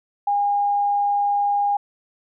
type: tone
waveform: sine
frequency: 813 Hz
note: G#5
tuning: 37 cents flat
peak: -17 dBFS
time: 0.27-1.77 s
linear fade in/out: 5 ms
effects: none